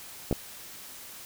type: clicks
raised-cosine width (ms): 2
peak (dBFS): -13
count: 2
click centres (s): 0.312 / 0.327
effects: white hiss -45 dBFS RMS until 1.25 s